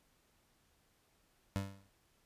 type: tone with exponential decay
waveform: 25% pulse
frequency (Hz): 98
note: G2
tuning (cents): 0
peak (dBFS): -28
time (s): 1.56-1.89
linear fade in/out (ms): 0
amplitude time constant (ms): 71
effects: pink hiss -73 dBFS RMS until 2.25 s + resampled to 32000 Hz